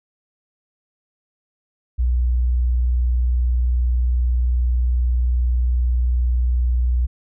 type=tone with vibrato; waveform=sine; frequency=61.2 Hz; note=B1; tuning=15 cents flat; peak=-15 dBFS; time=1.98-7.07 s; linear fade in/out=20 ms; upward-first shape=sine; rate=20 Hz; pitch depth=98 cents each way; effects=none